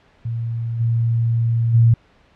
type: tone with level steps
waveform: sine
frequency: 115.8 Hz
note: A#2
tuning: 11 cents flat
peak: -21 / -15 / -9 dBFS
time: 0.25-1.94 s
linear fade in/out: 5 ms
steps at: 0.79 / 1.73 s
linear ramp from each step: 20 ms
effects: pink hiss -54 dBFS RMS until 2.35 s + low-pass 3000 Hz 12 dB/octave